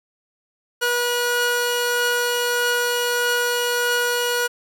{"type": "tone pair together", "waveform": "sawtooth", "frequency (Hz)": [484.2, 1451], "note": ["B4", "F#6"], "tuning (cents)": [-34, -34], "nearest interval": "octave + perfect fifth", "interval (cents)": 1900, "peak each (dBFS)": -18, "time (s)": [0.81, 4.48], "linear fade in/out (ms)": 20, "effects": []}